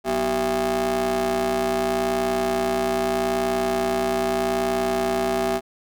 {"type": "ring-modulated tone", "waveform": "30% pulse", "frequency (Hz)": 141.6, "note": "C#3", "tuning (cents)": 37, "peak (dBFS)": -15, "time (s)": [0.04, 5.61], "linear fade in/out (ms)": 50, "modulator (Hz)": 526, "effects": []}